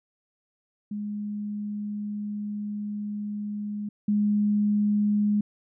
sine tone pair in turn, 207.7 / 207.7 Hz, G#3 / G#3, 0 / 0 cents, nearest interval unison, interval 0 cents, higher neither, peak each -29 / -20 dBFS, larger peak second, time 0.91-3.89 / 4.08-5.41 s, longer first, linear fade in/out 5 ms, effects none

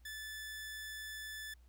sawtooth tone, 1744 Hz, A6, 16 cents flat, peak -40 dBFS, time 0.05-1.54 s, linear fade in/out 5 ms, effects added 60 Hz sine -59 dBFS peak until 1.68 s + pink hiss -75 dBFS RMS until 1.68 s

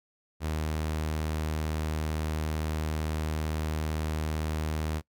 sawtooth tone, 77.78 Hz, D#2, in tune, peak -25 dBFS, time 0.4-5.02 s, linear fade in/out 50 ms, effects noise-tail reverb RT60 0.1 s tail -22 dB re dry

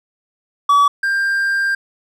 triangle tone pair in turn, 1142 / 1591.4 Hz, D6 / G6, -49 / +26 cents, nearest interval tritone, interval 575 cents, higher second, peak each -7 / -13 dBFS, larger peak first, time 0.69-0.88 / 1.03-1.75 s, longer second, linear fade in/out 5 ms, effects none

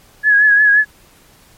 sine tone with vibrato, 1682 Hz, G#6, 22 cents sharp, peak -7 dBFS, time 0.23-0.85 s, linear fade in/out 50 ms, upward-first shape triangle, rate 5.7 Hz, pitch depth 52 cents each way, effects pink hiss -48 dBFS RMS until 1.57 s + MP3 64 kbps

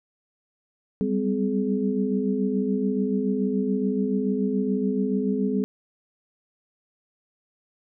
sine tone cluster, 191.1 / 198.1 / 255.8 / 422.1 Hz, G3 / G3 / C4 / G#4, -44 / +18 / -39 / +28 cents, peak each -32 / -25 / -26 / -28 dBFS, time 1.01-5.64 s, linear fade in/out 0 ms, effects none

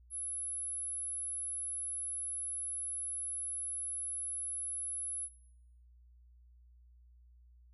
sine tone, 10960 Hz, F9, 34 cents flat, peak -37 dBFS, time 0.1-5.29 s, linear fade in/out 50 ms, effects noise-tail reverb RT60 0.7 s tail -20 dB re dry + added 60 Hz sine -58 dBFS peak until 7.73 s

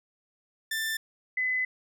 sawtooth / sine tone pair in turn, 1777 / 2017 Hz, A6 / B6, +17 / +36 cents, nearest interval major second, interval 219 cents, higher second, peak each -25 dBFS, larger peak neither, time 0.71-0.97 / 1.37-1.65 s, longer second, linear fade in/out 5 ms, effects none

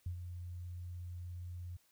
sine tone with ADSR envelope, 88.3 Hz, F2, 20 cents sharp, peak -35 dBFS, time 0.06-1.77 s, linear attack 4 ms, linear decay 94 ms, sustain -7 dB, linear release 10 ms, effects white hiss -72 dBFS RMS until 1.91 s

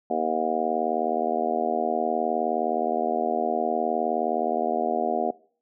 harmonic tone, 79.4 Hz, D#2, 36 cents sharp, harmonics 3 / 4 / 5 / 6 / 7 / 8 / 9 / 10, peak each -32 / -34 / -31 / -33 / -36 / -30 / -27 / -36 dBFS, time 0.1-5.31 s, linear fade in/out 5 ms, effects noise-tail reverb RT60 0.5 s tail -22 dB re dry

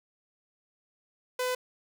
sawtooth tone, 503 Hz, B4, 32 cents sharp, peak -24 dBFS, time 1.39-1.55 s, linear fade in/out 5 ms, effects none

